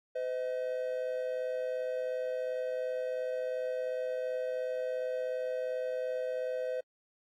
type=tone pair together; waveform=triangle; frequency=509.2 / 632 Hz; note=C5 / D#5; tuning=-47 / +27 cents; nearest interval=major third; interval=374 cents; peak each=-31 / -36 dBFS; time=0.15-6.81 s; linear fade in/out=10 ms; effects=AAC 48 kbps

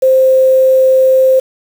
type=tone with quantisation; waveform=sine; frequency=523.3 Hz; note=C5; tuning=in tune; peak=-5 dBFS; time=0.02-1.4 s; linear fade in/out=10 ms; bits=5; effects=none

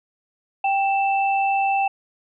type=tone pair together; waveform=sine; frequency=787 / 2657 Hz; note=G5 / E7; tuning=+7 / +13 cents; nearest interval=octave + major sixth; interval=2106 cents; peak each=-18 / -26 dBFS; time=0.64-1.88 s; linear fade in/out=5 ms; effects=none

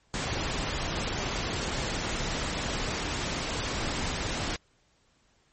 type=noise; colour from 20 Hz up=pink; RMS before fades=-31 dBFS; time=0.14-4.56 s; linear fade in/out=0 ms; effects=pink hiss -67 dBFS RMS until 5.52 s + MP3 32 kbps

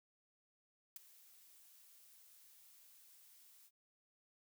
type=noise with ADSR envelope; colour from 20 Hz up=blue; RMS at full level=-45 dBFS; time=0.96-3.71 s; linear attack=3 ms; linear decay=13 ms; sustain=-19 dB; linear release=51 ms; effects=none

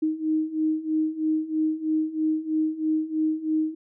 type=beating tone pair; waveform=sine; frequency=311.1 / 314.2 Hz; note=D#4 / D#4; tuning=0 / +17 cents; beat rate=3.1 Hz; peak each=-27 / -24 dBFS; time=0.02-3.75 s; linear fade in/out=10 ms; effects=none

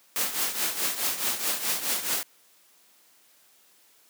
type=noise with tremolo; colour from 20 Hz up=white; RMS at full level=-25 dBFS; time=0.16-2.23 s; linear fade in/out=0 ms; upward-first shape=triangle; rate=4.7 Hz; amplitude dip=75%; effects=white hiss -60 dBFS RMS until 4.09 s + high-pass 200 Hz 12 dB/octave

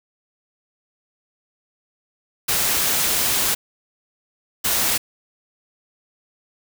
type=noise bursts at uneven times; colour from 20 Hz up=white; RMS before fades=-20 dBFS; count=2; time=2.48-3.55 / 4.64-4.98 s; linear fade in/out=10 ms; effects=none

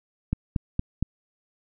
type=click train; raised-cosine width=5 ms; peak=-11 dBFS; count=4; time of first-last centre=0.33-1.026 s; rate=4.31 Hz; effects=none

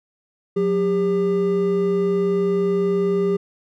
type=tone pair together; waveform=triangle; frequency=181.29 / 400 Hz; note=F#3 / G4; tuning=-35 / +35 cents; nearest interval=octave + major second; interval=1370 cents; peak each=-21 / -16 dBFS; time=0.56-3.37 s; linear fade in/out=10 ms; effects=none

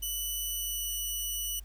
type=tone with pitch glide; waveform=5% pulse; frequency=2975 to 2956 Hz; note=F#7 to F#7; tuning=+9 to -2 cents; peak=-24 dBFS; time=0.02-1.6 s; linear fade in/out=10 ms; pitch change=-11 cents; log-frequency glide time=0.42-0.97 s; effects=added 50 Hz sine -43 dBFS peak until 1.64 s + pink hiss -64 dBFS RMS until 1.64 s

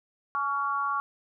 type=tone cluster; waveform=sine; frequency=844 / 1126 / 1388 Hz; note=G#5 / C#6 / F6; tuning=+28 / +27 / -11 cents; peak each=-36 / -27 / -32 dBFS; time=0.35-1 s; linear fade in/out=0 ms; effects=none

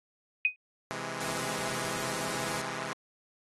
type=tone with exponential decay; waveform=sine; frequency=2500 Hz; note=D#7; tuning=8 cents sharp; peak=-18 dBFS; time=0.45-0.56 s; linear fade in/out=1 ms; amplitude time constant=22 ms
type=chord; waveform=5% pulse; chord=C augmented; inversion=none; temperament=equal; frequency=130.81 / 164.81 / 207.7 Hz; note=C3 / E3 / G#3; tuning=0 / 0 / 0 cents; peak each=-28 dBFS; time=0.91-2.93 s; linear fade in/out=0 ms
type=noise; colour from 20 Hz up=white; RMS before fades=-38 dBFS; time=1.2-2.62 s; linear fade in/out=5 ms
effects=low-pass 10000 Hz 12 dB/octave + AAC 32 kbps

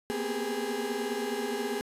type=tone cluster; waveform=35% pulse; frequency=232.5 / 242.3 / 257 / 396.2 / 414.8 Hz; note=A#3 / B3 / C4 / G4 / G#4; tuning=-4 / -33 / -31 / +18 / -2 cents; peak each=-38 / -38 / -38 / -36 / -31 dBFS; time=0.1-1.81 s; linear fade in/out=0 ms; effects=resampled to 32000 Hz

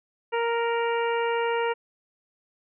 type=harmonic tone; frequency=466.2 Hz; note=A#4; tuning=in tune; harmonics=1 / 2 / 3 / 4 / 5 / 6; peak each=-25 / -28 / -34 / -36 / -37 / -38 dBFS; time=0.32-1.74 s; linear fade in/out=20 ms; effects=none

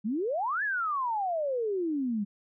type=exponential two-way sweep; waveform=sine; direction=up then down; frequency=196 to 1760 to 196 Hz; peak=-27 dBFS; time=0.04-2.25 s; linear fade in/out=20 ms; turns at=0.63 s; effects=none

